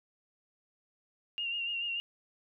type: tone with vibrato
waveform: sine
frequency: 2794 Hz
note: F7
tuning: in tune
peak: -32 dBFS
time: 1.38-2 s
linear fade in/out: 0 ms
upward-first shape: sine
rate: 6.9 Hz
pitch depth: 38 cents each way
effects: none